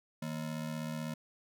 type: ring-modulated tone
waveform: square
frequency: 196 Hz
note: G3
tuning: in tune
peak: -34 dBFS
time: 0.22-1.14 s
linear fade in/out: 5 ms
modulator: 38 Hz
effects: none